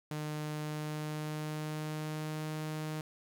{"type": "tone with pitch glide", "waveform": "sawtooth", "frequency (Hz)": [151.8, 154.9], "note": ["D#3", "D#3"], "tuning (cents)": [-42, -7], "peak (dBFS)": -32, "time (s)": [0.11, 3.01], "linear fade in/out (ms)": 2, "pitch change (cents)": 35, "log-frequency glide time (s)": [0.59, 2.51], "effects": ["11-bit"]}